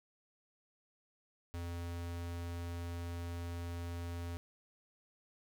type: tone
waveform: square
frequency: 85.9 Hz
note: F2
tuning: 28 cents flat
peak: -40 dBFS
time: 1.54-4.37 s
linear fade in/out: 0 ms
effects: none